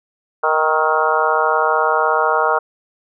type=harmonic tone with a mistuned harmonic; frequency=156.2 Hz; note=D#3; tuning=7 cents sharp; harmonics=3 / 4 / 5 / 6 / 7 / 8 / 9; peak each=-21 / -21 / -21 / -21 / -21 / -21 / -21 dBFS; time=0.43-2.59 s; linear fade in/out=10 ms; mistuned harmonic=8; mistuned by=+36 cents; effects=none